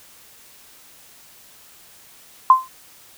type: tone with exponential decay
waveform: sine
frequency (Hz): 1039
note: C6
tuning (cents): -12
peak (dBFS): -3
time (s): 2.5-2.68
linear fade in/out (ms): 2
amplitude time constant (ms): 37
effects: white hiss -48 dBFS RMS until 3.17 s